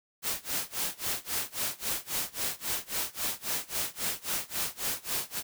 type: noise with tremolo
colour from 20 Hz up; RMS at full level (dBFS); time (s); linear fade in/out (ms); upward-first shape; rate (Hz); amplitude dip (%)
white; -30; 0.22-5.43; 50; sine; 3.7; 95
effects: none